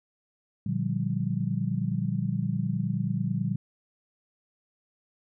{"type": "chord", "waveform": "sine", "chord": "G minor seventh", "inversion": "first", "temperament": "just", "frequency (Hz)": [117.6, 147, 176.4, 196], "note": ["Bb2", "D3", "F3", "G3"], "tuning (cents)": [16, 2, 18, 0], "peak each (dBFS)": -31, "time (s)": [0.66, 3.56], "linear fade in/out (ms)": 5, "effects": []}